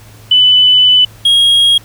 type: tone pair in turn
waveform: sine / triangle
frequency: 2997 / 3277 Hz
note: F#7 / G#7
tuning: +22 / -24 cents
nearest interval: major second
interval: 154 cents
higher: second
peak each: -4 dBFS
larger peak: neither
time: 0.31-1.05 / 1.25-1.78 s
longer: first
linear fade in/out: 5 ms
effects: added 108 Hz sine -37 dBFS peak until 1.84 s + pink hiss -41 dBFS RMS until 1.84 s